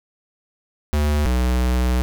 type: tone pair in turn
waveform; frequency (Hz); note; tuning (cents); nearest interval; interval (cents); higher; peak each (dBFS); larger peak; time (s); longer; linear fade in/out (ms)
square; 74.3 / 62.21; D2 / B1; +21 / +13; minor third; 308; first; -17; neither; 0.93-1.26 / 1.26-2.02; second; 0
effects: none